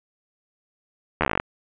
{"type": "slowing click train", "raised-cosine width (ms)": 0.5, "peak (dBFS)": -5, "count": 12, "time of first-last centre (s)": [1.21, 1.399], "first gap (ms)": 12, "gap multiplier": 1.07, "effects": ["resampled to 8000 Hz", "7-bit"]}